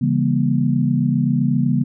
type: chord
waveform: sine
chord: C# diminished seventh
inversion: none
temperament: just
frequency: 138.59 / 166.31 / 199.57 / 239.5 Hz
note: C#3 / E3 / G3 / Bb3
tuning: 0 / +16 / +31 / +47 cents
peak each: -19 / -22 / -22 / -19 dBFS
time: 0.01-1.84 s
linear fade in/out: 10 ms
effects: none